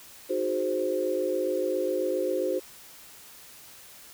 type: chord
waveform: sine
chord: Ab dominant seventh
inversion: second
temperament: equal with one note detuned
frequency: 311.1 / 367.9 / 415.3 / 523.3 Hz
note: Eb4 / Gb4 / Ab4 / C5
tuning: 0 / -10 / 0 / 0 cents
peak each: -34 / -29 / -34 / -28 dBFS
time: 0.29-2.6 s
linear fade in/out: 20 ms
effects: white hiss -49 dBFS RMS until 4.13 s